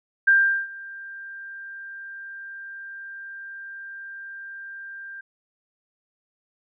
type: tone with ADSR envelope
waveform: sine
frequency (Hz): 1588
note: G6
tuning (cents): +22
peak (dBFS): -12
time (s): 0.27-5.21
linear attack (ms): 11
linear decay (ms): 390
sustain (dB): -23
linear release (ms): 6
effects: none